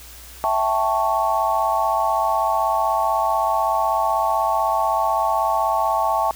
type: chord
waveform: sine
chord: A dominant seventh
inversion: second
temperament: equal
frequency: 659.3 / 784 / 880 / 1108.7 Hz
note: E5 / G5 / A5 / C#6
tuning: 0 / 0 / 0 / 0 cents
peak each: -23 / -24 / -21 / -23 dBFS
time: 0.44-6.31 s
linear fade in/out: 0 ms
effects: added 60 Hz sine -43 dBFS peak until 6.35 s + white hiss -42 dBFS RMS until 6.35 s